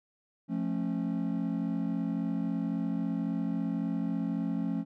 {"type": "chord", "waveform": "triangle", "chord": "F augmented", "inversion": "none", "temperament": "just", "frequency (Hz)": [174.61, 218.3, 272.8], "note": ["F3", "A3", "C#4"], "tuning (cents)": [0, -13, -28], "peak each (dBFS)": -31, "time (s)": [0.48, 4.85], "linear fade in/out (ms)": 50, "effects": ["tanh soft clip ceiling -19 dBFS"]}